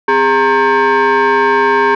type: tone with frequency modulation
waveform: sine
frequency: 258.1 Hz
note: C4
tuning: 23 cents flat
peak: -6 dBFS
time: 0.08-1.95 s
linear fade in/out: 5 ms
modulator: 666 Hz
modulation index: 2.1
effects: tanh soft clip ceiling -6 dBFS